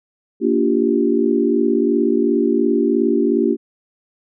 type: chord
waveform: sine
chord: G minor seventh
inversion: first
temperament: equal with one note detuned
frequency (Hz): 233.1 / 290 / 349.2 / 392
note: Bb3 / D4 / F4 / G4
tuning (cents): 0 / -22 / 0 / 0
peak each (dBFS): -19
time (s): 0.4-3.57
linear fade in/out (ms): 50
effects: none